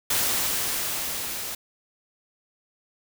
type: noise with level ramp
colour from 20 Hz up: white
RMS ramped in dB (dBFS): -23 to -33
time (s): 0.1-1.55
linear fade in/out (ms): 5
effects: none